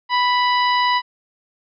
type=harmonic tone; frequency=987.8 Hz; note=B5; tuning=in tune; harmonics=1 / 2 / 3 / 4 / 5; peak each=-16 / -22 / -26 / -28 / -30 dBFS; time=0.09-1.02 s; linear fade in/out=50 ms; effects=none